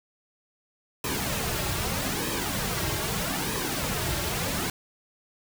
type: noise with flanger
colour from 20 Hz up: pink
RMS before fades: -29 dBFS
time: 1.04-4.7 s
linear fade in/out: 2 ms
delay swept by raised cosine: 1.4 to 4.1 ms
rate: 0.8 Hz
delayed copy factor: -0.65
effects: none